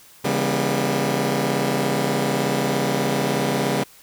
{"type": "chord", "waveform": "15% pulse", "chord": "C# diminished seventh", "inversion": "none", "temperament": "just", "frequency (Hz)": [138.59, 166.31, 199.57, 239.5], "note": ["C#3", "E3", "G3", "Bb3"], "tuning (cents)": [0, 16, 31, 47], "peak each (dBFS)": [-18, -23, -18, -19], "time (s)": [0.24, 3.84], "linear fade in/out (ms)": 10, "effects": ["white hiss -49 dBFS RMS until 4.02 s"]}